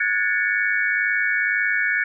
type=tone cluster; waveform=sine; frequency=1461 / 1664 / 1766 / 2236 Hz; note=F#6 / G#6 / A6 / C#7; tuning=-22 / +3 / +6 / +14 cents; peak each=-24 dBFS; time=0-2.04 s; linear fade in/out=5 ms; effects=none